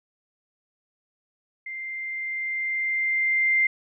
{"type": "tone with level ramp", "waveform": "sine", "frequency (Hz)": 2093, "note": "C7", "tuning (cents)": 0, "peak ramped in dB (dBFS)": [-32, -17], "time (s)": [1.66, 3.67], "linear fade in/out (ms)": 5, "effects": []}